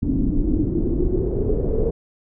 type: noise with low-pass filter sweep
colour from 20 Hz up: brown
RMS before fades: -20 dBFS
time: 0.02-1.91 s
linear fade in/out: 10 ms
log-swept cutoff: 260 to 470 Hz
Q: 6.6
effects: none